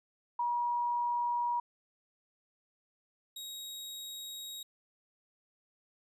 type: tone pair in turn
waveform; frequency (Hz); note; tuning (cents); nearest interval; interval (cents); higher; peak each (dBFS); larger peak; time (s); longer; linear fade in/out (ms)
sine / sawtooth; 959 / 3790; A#5 / A#7; +49 / +28; 2 octaves; 2379; second; -29 / -38; first; 0.39-1.6 / 3.36-4.63; second; 5
effects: resampled to 32000 Hz